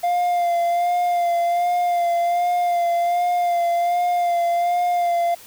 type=tone with vibrato; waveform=triangle; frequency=698.5 Hz; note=F5; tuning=in tune; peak=-15 dBFS; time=0.03-5.35 s; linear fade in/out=10 ms; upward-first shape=sine; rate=1.3 Hz; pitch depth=26 cents each way; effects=white hiss -44 dBFS RMS until 5.46 s